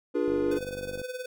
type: chord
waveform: triangle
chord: D diminished seventh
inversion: none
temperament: equal with one note detuned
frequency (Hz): 293.7 / 349.2 / 415.3 / 482.6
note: D4 / F4 / Ab4 / Cb5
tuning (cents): 0 / 0 / 0 / -40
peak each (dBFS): -28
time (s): 0.14-0.59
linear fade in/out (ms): 20
type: click train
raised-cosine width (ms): 2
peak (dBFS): -27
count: 37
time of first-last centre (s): 0.28-1.016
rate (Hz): 48.9
type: tone with tremolo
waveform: square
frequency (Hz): 504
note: B4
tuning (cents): +35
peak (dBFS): -32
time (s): 0.51-1.26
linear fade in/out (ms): 5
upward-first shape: sine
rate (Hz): 19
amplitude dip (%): 70
effects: none